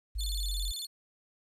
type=linear sweep; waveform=sine; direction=down; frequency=52.1 to 44.33 Hz; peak=-31 dBFS; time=0.15-0.72 s; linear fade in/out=10 ms
type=tone with vibrato; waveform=sawtooth; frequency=3905 Hz; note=B7; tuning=20 cents flat; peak=-33 dBFS; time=0.18-0.87 s; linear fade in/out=20 ms; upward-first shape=square; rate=18 Hz; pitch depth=180 cents each way
effects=resampled to 32000 Hz + 11-bit